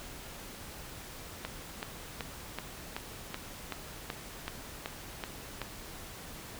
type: click train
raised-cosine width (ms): 0.3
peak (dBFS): -19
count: 12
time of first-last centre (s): 1.45-5.617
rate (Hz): 2.64
effects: pink hiss -46 dBFS RMS until 6.59 s